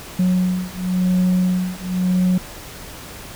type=beating tone pair; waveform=sine; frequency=182.3 / 183.24 Hz; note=F#3 / F#3; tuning=-25 / -17 cents; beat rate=0.94 Hz; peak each=-17 dBFS; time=0.19-2.38 s; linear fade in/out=5 ms; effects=tanh soft clip ceiling -12 dBFS + pink hiss -36 dBFS RMS until 3.35 s